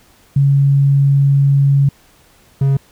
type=tone pair in turn; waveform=sine / triangle; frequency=139.4 / 137.16 Hz; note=C#3 / C#3; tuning=+10 / -18 cents; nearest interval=unison; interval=28 cents; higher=first; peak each=-8 dBFS; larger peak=neither; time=0.36-1.89 / 2.61-2.77 s; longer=first; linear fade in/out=5 ms; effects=pink hiss -50 dBFS RMS until 2.91 s